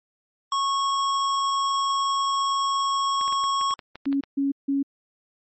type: tone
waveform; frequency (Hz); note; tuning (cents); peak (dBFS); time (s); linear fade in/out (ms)
square; 1099; C#6; -15; -22; 0.52-3.74; 2
type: clicks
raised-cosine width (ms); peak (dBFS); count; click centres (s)
0.3; -22; 11; 3.212 / 3.279 / 3.325 / 3.439 / 3.612 / 3.709 / 3.792 / 3.956 / 4.056 / 4.128 / 4.237
type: tone bursts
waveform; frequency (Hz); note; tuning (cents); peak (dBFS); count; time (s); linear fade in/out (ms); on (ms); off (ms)
sine; 277.2; C#4; 0; -20; 3; 4.06-4.83; 10; 150; 160
effects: low-pass 11000 Hz 12 dB/octave + MP3 32 kbps